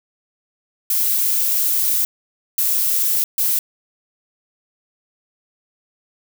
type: noise bursts at uneven times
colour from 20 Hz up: violet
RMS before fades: -18 dBFS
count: 3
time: 0.9-2.05 / 2.58-3.24 / 3.38-3.59 s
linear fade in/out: 2 ms
effects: none